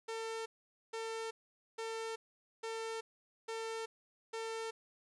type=tone bursts; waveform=sawtooth; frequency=449.7 Hz; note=A4; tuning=38 cents sharp; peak=-35 dBFS; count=6; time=0.08-4.71 s; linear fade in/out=10 ms; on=380 ms; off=470 ms; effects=resampled to 22050 Hz + 11-bit